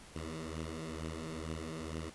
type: beating tone pair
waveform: 10% pulse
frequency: 79.2 / 81.4 Hz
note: D#2 / E2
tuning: +31 / -21 cents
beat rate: 2.2 Hz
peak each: -34 / -35 dBFS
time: 0.15-2.1 s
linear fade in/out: 10 ms
effects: pink hiss -55 dBFS RMS until 2.14 s + resampled to 24000 Hz